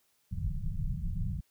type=low-pass noise; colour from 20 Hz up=pink; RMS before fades=-33 dBFS; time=0.31-1.41 s; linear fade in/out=20 ms; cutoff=190 Hz; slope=96 dB/octave; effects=white hiss -72 dBFS RMS until 1.5 s